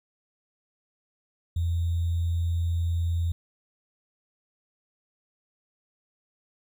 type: tone with sample-and-hold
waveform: sine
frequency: 84.8 Hz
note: E2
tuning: 50 cents sharp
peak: -23 dBFS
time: 1.56-3.32 s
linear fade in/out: 5 ms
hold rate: 3675 Hz
effects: none